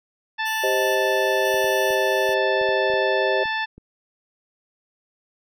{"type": "harmonic tone", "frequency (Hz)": 880, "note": "A5", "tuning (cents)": 0, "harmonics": [1, 2, 3, 4, 5, 6], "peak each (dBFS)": [-27, -25, -32, -33, -41, -43], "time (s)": [0.38, 3.66], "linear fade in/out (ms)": 20}
{"type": "tone with tremolo", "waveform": "10% pulse", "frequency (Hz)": 2919, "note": "F#7", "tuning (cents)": -24, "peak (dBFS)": -24, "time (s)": [0.45, 2.35], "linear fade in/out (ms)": 20, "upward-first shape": "square", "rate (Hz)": 1, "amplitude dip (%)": 40}
{"type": "chord", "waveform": "sine", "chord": "C minor", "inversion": "second", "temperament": "just", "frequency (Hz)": [392.4, 523.3, 627.9], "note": ["G4", "C5", "Eb5"], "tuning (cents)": [2, 0, 16], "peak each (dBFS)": -24, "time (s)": [0.63, 3.44], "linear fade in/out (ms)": 10}
{"type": "clicks", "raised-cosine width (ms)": 3, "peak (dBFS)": -30, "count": 10, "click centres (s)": [1.543, 1.644, 1.906, 2.292, 2.614, 2.69, 2.901, 2.938, 3.456, 3.78]}
{"effects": []}